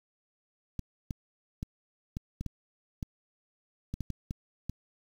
clicks, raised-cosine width 5 ms, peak -22 dBFS, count 12, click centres 0.793 / 1.108 / 1.629 / 2.169 / 2.41 / 2.463 / 3.028 / 3.94 / 4.007 / 4.103 / 4.309 / 4.696 s, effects 8-bit

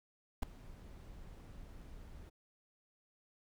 brown noise with ADSR envelope, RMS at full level -28 dBFS, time 0.42-2.3 s, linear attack 12 ms, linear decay 3 ms, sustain -24 dB, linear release 14 ms, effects none

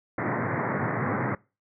pink band-pass noise, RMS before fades -28 dBFS, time 0.18-1.35 s, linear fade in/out 2 ms, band 100 to 2100 Hz, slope 96 dB/octave, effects noise-tail reverb RT60 0.3 s tail -23 dB re dry

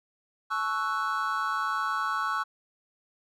triangle chord, F# minor seventh, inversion first, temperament equal with one note detuned, 862.9 / 1108.7 / 1318.5 / 1480 Hz, A5 / C#6 / E6 / F#6, -34 / 0 / 0 / 0 cents, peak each -35 / -29 / -29 / -31 dBFS, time 0.5-2.44 s, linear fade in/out 20 ms, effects none

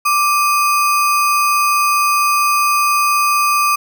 sine tone with sample-and-hold, 1174.7 Hz, D6, in tune, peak -11 dBFS, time 0.05-3.76 s, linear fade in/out 10 ms, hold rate 3675 Hz, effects none

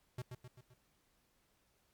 square tone with echo, 124.8 Hz, B2, 19 cents sharp, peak -40 dBFS, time 0.18-0.22 s, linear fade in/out 5 ms, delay 130 ms, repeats 4, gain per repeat -5 dB, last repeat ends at 0.74 s, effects pink hiss -75 dBFS RMS until 1.93 s + MP3 96 kbps

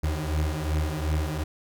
35% pulse beating tone pair, 75.7 / 78.4 Hz, D#2 / D#2, -47 / +14 cents, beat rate 2.7 Hz, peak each -26 dBFS, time 0.03-1.44 s, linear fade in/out 10 ms, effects none

